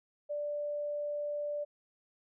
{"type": "tone", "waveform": "sine", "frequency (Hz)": 587.3, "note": "D5", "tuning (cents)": 0, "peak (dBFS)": -33, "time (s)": [0.29, 1.65], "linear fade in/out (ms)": 20, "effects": []}